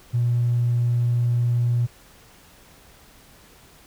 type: tone with tanh clipping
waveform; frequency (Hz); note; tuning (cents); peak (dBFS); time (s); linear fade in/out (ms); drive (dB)
triangle; 120; B2; -49; -17; 0.13-1.87; 20; 1
effects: pink hiss -51 dBFS RMS until 3.86 s